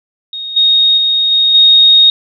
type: tone with level steps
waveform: sine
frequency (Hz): 3729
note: A#7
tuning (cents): 0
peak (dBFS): -20 / -6 / -9 / -7 / -3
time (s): 0.33-2.1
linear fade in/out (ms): 2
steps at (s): 0.56 / 0.97 / 1.31 / 1.54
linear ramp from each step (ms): 10
effects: none